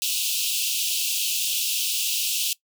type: high-pass noise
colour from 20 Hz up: pink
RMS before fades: -25 dBFS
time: 0.02-2.53 s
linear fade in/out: 0 ms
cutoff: 2600 Hz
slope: 96 dB/octave
effects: noise-tail reverb RT60 0.1 s tail -20 dB re dry